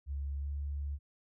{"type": "tone with pitch glide", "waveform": "sine", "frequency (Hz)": [70.1, 71.41], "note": ["C#2", "D2"], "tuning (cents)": [20, -48], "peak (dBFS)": -34, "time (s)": [0.06, 0.99], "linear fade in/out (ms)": 50, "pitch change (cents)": 32, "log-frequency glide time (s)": [0.4, 0.48], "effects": []}